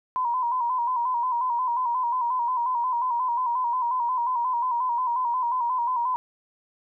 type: tone with vibrato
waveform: sine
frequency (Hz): 980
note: B5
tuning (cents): -14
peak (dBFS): -22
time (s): 0.16-6.16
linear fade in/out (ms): 0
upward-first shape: square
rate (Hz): 5.6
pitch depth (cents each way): 61
effects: none